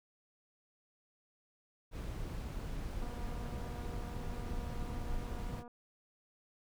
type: noise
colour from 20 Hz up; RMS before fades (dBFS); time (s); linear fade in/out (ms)
brown; -40; 1.91-5.64; 50
type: click train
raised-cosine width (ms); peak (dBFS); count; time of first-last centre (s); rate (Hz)
1; -40; 639; 3.02-5.678; 240
effects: none